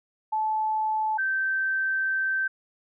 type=tone pair in turn; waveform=sine; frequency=868 / 1553.8 Hz; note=A5 / G6; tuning=-24 / -16 cents; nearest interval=minor seventh; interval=1008 cents; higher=second; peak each=-23 dBFS; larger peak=neither; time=0.32-1.18 / 1.18-2.48 s; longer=second; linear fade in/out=10 ms; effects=none